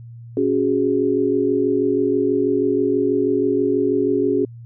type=chord; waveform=sine; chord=C# suspended fourth; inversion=none; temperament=just; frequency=277.2 / 369.6 / 415.8 Hz; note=C#4 / F#4 / G#4; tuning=0 / -2 / +2 cents; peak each=-20 dBFS; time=0.37-4.45 s; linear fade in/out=2 ms; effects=added 117 Hz sine -35 dBFS peak until 4.65 s